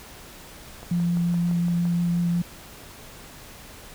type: click train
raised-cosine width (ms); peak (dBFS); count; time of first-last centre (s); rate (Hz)
1; -26; 7; 0.83-1.854; 5.86
type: tone with vibrato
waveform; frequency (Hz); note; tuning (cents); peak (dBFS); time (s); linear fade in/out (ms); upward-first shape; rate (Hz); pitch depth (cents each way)
sine; 172.8; F3; -18; -20; 0.91-2.42; 5; sine; 5.6; 10
effects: pink hiss -44 dBFS RMS until 3.94 s